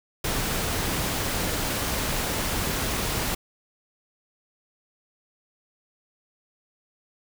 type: noise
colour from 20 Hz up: pink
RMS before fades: -27 dBFS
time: 0.24-3.35 s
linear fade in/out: 5 ms
effects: none